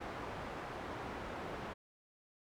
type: low-pass noise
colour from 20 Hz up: white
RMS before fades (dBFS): -44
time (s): 0-1.74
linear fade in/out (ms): 20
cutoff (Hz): 1100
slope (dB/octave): 12
effects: none